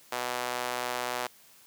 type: tone with high-pass filter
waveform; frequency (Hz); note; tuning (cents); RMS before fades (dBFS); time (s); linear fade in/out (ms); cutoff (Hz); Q
sawtooth; 123.47; B2; 0; -33; 0.12-1.27; 5; 700; 1.1
effects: white hiss -57 dBFS RMS until 1.66 s + high-pass 80 Hz 12 dB/octave